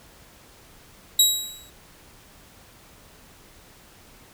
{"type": "tone with exponential decay", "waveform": "20% pulse", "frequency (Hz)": 3857, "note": "B7", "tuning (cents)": -42, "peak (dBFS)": -6, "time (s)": [1.19, 1.7], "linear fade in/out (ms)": 5, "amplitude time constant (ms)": 110, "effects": ["pink hiss -51 dBFS RMS until 4.33 s"]}